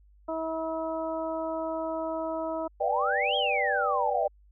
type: harmonic tone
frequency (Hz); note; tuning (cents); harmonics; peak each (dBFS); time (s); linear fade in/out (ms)
322.3; E4; -39; 1 / 2 / 3 / 4; -35 / -31 / -37 / -40; 0.28-2.68; 10
type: chord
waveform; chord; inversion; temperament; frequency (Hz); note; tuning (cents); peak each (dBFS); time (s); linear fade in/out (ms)
sine; G major; first; just; 490 / 588 / 784; B4 / D5 / G5; -14 / +2 / 0; -32 / -30 / -29; 2.8-4.28; 10
type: exponential two-way sweep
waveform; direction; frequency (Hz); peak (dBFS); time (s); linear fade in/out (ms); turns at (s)
sine; up then down; 582 to 3322 to 582; -27; 2.81-4.28; 20; 3.36
effects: added 50 Hz sine -55 dBFS peak until 4.51 s